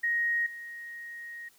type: tone with level steps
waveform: sine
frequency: 1876 Hz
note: A#6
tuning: 11 cents sharp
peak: -25 / -39 dBFS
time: 0.03-1.49 s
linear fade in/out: 10 ms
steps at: 0.46 s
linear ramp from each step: 5 ms
effects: white hiss -62 dBFS RMS until 1.58 s